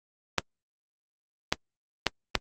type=clicks; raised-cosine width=0.2 ms; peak=-4 dBFS; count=4; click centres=0.383 / 1.525 / 2.067 / 2.353 s; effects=Opus 32 kbps